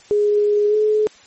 sine tone with pitch glide, 415.3 to 427 Hz, G#4 to G#4, 0 to +48 cents, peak -13 dBFS, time 0.11-1.07 s, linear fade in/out 0 ms, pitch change +48 cents, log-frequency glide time 0.69-0.75 s, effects white hiss -47 dBFS RMS until 1.26 s + MP3 32 kbps

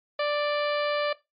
harmonic tone, 588 Hz, D5, 2 cents sharp, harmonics 1 / 2 / 3 / 4 / 5 / 6 / 7 / 8, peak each -25 / -31 / -35 / -37 / -39 / -41 / -42 / -43 dBFS, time 0.19-1.13 s, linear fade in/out 5 ms, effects noise-tail reverb RT60 0.2 s tail -18 dB re dry + MP3 48 kbps

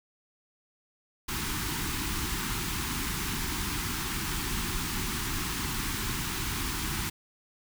pink band-stop noise, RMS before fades -32 dBFS, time 1.28-7.1 s, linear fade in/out 10 ms, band 380 to 870 Hz, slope 48 dB/octave, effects none

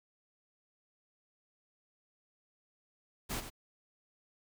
pink noise with echo, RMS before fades -37 dBFS, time 3.29-3.41 s, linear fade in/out 20 ms, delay 93 ms, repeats 1, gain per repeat -9 dB, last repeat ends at 3.503 s, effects none

